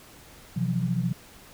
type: tone cluster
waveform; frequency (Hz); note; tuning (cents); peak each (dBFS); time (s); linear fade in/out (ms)
sine; 127.1 / 166.9 / 180.9; C3 / E3 / F#3; -50 / +22 / -39; -28; 0.56-1.13; 10
effects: pink hiss -50 dBFS RMS until 1.53 s